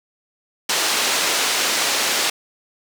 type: band-pass noise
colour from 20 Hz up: white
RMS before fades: -20 dBFS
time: 0.69-2.3 s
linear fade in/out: 5 ms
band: 310 to 6100 Hz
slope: 12 dB/octave
effects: none